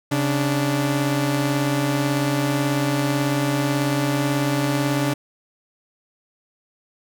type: tone pair together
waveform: sawtooth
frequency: 137.1 / 292.4 Hz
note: C#3 / D4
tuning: -19 / -7 cents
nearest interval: octave + minor second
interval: 1312 cents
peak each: -18 dBFS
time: 0.11-5.14 s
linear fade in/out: 10 ms
effects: none